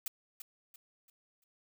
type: noise with echo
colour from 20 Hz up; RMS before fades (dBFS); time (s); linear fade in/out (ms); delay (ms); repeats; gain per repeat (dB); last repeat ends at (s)
blue; -37; 0.06-0.08; 2; 340; 4; -9; 1.44
effects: none